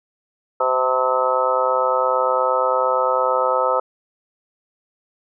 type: harmonic tone with a mistuned harmonic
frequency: 128.7 Hz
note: C3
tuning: 28 cents flat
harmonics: 3 / 4 / 5 / 6 / 7 / 8 / 9 / 10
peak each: -31 / -20 / -25 / -31 / -23 / -28 / -31 / -21 dBFS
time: 0.6-3.8 s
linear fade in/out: 5 ms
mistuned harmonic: 6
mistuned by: +21 cents
effects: none